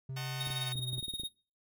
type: tone with pitch glide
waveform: triangle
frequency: 132.7 to 125.69 Hz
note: C3 to B2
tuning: +25 to +31 cents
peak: -35 dBFS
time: 0.09-1 s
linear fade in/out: 5 ms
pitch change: -94 cents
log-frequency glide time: 0.44-0.81 s
type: chord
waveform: 10% pulse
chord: D# diminished seventh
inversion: none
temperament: just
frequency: 622.3 / 746.7 / 896 / 1075.3 Hz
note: D#5 / F#5 / A5 / C6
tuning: 0 / +16 / +31 / +47 cents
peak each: -40 / -36 / -38 / -40 dBFS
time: 0.16-0.73 s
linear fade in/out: 10 ms
type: tone with tremolo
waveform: square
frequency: 3729 Hz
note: A#7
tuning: in tune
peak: -34 dBFS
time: 0.4-1.29 s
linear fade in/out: 10 ms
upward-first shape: sine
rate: 19 Hz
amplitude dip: 80%
type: clicks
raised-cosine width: 3 ms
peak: -35 dBFS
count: 11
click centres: 0.472 / 0.502 / 0.756 / 0.793 / 0.931 / 0.98 / 1.028 / 1.082 / 1.138 / 1.198 / 1.235 s
effects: noise-tail reverb RT60 0.4 s tail -24 dB re dry